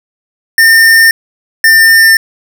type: tone pair in turn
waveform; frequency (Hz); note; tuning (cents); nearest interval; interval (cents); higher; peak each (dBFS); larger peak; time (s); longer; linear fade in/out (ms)
square; 1811 / 1800.6; A6 / A6; +49 / +39; unison; 10; first; -3; neither; 0.58-1.11 / 1.64-2.17; neither; 2
effects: none